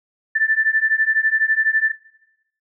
sine beating tone pair, 1760 / 1772 Hz, A6 / A6, 0 / +12 cents, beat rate 12 Hz, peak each -18 dBFS, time 0.35-1.92 s, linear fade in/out 10 ms, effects noise-tail reverb RT60 0.9 s tail -19 dB re dry

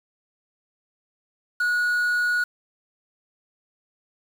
triangle tone with quantisation, 1456 Hz, F#6, 28 cents flat, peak -18 dBFS, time 1.6-2.44 s, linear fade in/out 5 ms, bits 7, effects none

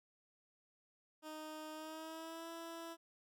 15% pulse tone with pitch glide, 310 to 332.2 Hz, D#4 to E4, -6 to +13 cents, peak -40 dBFS, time 1.22-2.97 s, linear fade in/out 50 ms, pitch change +119 cents, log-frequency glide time 1.73-2.49 s, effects none

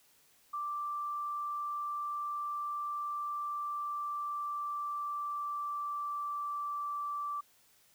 sine tone with pitch glide, 1174.7 to 1165.9 Hz, D6 to D6, 0 to -13 cents, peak -34 dBFS, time 0.53-7.41 s, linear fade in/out 10 ms, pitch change -13 cents, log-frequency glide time 3.24-6.99 s, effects white hiss -66 dBFS RMS until 7.94 s

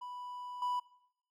triangle tone with level steps, 987.8 Hz, B5, in tune, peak -40 / -30 dBFS, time 0.01-0.8 s, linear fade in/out 10 ms, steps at 0.62 s, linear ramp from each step 2 ms, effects noise-tail reverb RT60 0.7 s tail -19 dB re dry

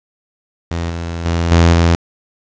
sawtooth tone with level steps, 84.4 Hz, E2, 41 cents sharp, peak -14 / -17 / -10 / -3 / -5 dBFS, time 0.71-1.95 s, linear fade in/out 0 ms, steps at 0.9 / 1.25 / 1.51 / 1.73 s, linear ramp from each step 2 ms, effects resampled to 16000 Hz + 7-bit

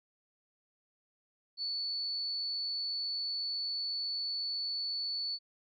sine tone, 4454 Hz, C#8, 7 cents sharp, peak -33 dBFS, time 1.57-5.39 s, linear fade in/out 50 ms, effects none

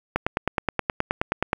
click train, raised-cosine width 0.5 ms, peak -6 dBFS, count 14, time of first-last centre 0.16-1.531 s, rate 9.48 Hz, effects 7-bit

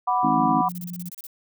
sine chord, B minor, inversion second, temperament equal, 740 / 987.8 / 1174.7 Hz, F#5 / B5 / D6, 0 / 0 / 0 cents, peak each -23 / -22 / -26 dBFS, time 0.07-0.69 s, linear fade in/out 10 ms
harmonic tone, 53.1 Hz, G#1, 39 cents sharp, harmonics 3 / 4 / 5 / 6, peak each -30 / -27 / -24 / -28 dBFS, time 0.23-0.62 s, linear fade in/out 10 ms
sine tone with tremolo, 176.2 Hz, F3, 16 cents sharp, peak -30 dBFS, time 0.37-1.1 s, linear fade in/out 20 ms, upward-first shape sine, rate 13 Hz, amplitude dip 35%
violet noise bursts, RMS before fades -38 dBFS, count 10, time 0.69-1.268 s, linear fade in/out 0 ms, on 29 ms, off 32 ms
effects none

